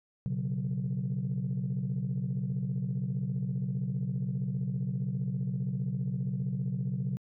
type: chord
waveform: sine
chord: B suspended second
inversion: none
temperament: equal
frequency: 123.47 / 138.59 / 185 Hz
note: B2 / C#3 / F#3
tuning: 0 / 0 / 0 cents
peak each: -33 / -32 / -33 dBFS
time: 0.26-7.17 s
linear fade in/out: 0 ms
effects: tanh soft clip ceiling -24 dBFS